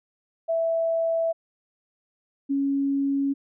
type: tone pair in turn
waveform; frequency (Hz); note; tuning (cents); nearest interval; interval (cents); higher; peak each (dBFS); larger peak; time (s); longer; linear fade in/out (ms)
sine; 659.3 / 277.2; E5 / C#4; 0 / 0; octave + minor third; 1500; first; -21; neither; 0.48-1.33 / 2.49-3.34; neither; 20
effects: none